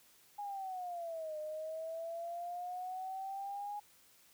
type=exponential two-way sweep; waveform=sine; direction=down then up; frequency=830 to 609 to 830 Hz; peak=-39 dBFS; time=0.38-3.8 s; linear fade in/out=10 ms; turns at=1.38 s; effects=white hiss -65 dBFS RMS until 4.33 s